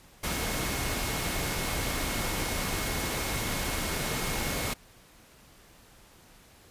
sine tone in noise, 2176 Hz, C#7, 33 cents flat, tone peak -41 dBFS, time 0.23-4.74 s, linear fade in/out 10 ms, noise pink, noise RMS -31 dBFS, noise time 0.23-4.74 s, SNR -13 dB, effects pink hiss -56 dBFS RMS until 6.7 s + resampled to 32000 Hz

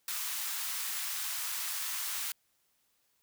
white high-pass noise, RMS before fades -36 dBFS, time 0.08-2.32 s, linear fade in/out 2 ms, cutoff 940 Hz, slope 24 dB/octave, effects white hiss -74 dBFS RMS until 3.22 s

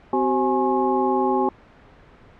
sine tone cluster, 258 / 379.1 / 529 / 837 / 1080 Hz, C4 / F#4 / C5 / G#5 / C#6, -24 / +42 / +19 / +13 / -45 cents, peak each -24 / -22 / -29 / -22 / -28 dBFS, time 0.13-1.49 s, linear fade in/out 2 ms, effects pink hiss -49 dBFS RMS until 2.39 s + low-pass 2000 Hz 12 dB/octave

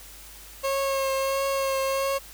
30% pulse tone with vibrato, 542 Hz, C#5, 39 cents flat, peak -21 dBFS, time 0.63-2.19 s, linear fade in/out 20 ms, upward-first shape triangle, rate 1.5 Hz, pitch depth 22 cents each way, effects added 50 Hz sine -49 dBFS peak until 2.33 s + white hiss -46 dBFS RMS until 2.33 s

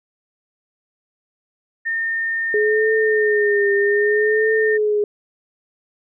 sine tone, 1820 Hz, A#6, 42 cents flat, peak -19 dBFS, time 1.85-4.78 s, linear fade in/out 20 ms
sine tone with vibrato, 419.3 Hz, G#4, 17 cents sharp, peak -15 dBFS, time 2.54-5.04 s, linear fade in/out 2 ms, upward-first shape triangle, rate 0.63 Hz, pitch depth 81 cents each way
effects none

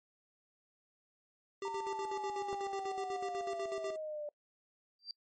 square tone with tremolo, 393.2 Hz, G4, 5 cents sharp, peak -38 dBFS, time 1.62-3.96 s, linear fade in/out 2 ms, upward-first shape square, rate 8.1 Hz, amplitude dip 65%
sine linear sweep, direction down, 921 to 587.3 Hz, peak -38 dBFS, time 1.65-4.29 s, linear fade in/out 2 ms
click, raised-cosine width 1 ms, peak -30 dBFS, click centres 2.529 s
sine tone with exponential growth, 4699 Hz, D8, in tune, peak -36 dBFS, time 4.99-5.11 s, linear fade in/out 2 ms, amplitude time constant 24 ms
effects noise-tail reverb RT60 0.1 s tail -24 dB re dry + MP3 32 kbps

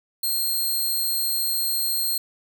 5% pulse tone, 4218 Hz, C8, 13 cents sharp, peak -15 dBFS, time 0.23-2.18 s, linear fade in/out 5 ms, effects none

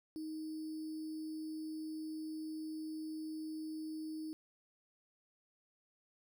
sine tone with sample-and-hold, 313.1 Hz, D#4, 11 cents sharp, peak -40 dBFS, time 0.16-4.33 s, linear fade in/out 0 ms, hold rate 4900 Hz, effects none

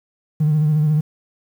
triangle tone with vibrato, 152.3 Hz, D#3, 37 cents flat, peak -10 dBFS, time 0.4-1.01 s, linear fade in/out 10 ms, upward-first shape sine, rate 14 Hz, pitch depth 45 cents each way, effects tanh soft clip ceiling -10 dBFS + 8-bit

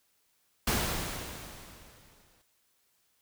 pink noise with exponential decay, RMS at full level -27 dBFS, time 0.67-2.42 s, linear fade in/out 5 ms, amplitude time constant 380 ms, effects white hiss -72 dBFS RMS until 3.21 s

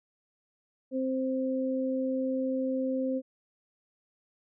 sine tone pair together, 262 / 523.3 Hz, C4 / C5, +2 / 0 cents, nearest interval octave, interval 1198 cents, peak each -29 / -31 dBFS, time 0.91-3.22 s, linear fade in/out 50 ms, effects none

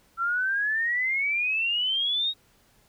sine exponential sweep, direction up, 1338 to 3800 Hz, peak -23 dBFS, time 0.17-2.34 s, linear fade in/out 50 ms, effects pink hiss -62 dBFS RMS until 2.88 s

